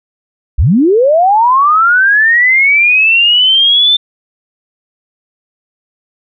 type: linear sweep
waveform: sine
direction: up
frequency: 43.59 to 3572 Hz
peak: -5 dBFS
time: 0.58-3.97 s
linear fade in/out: 10 ms
effects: none